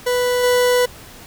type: tone with level steps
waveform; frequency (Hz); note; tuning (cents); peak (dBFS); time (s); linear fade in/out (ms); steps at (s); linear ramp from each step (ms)
40% pulse; 493.9; B4; 0; -15 / -12; 0.06-0.86; 10; 0.43; 10
effects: pink hiss -40 dBFS RMS until 1.26 s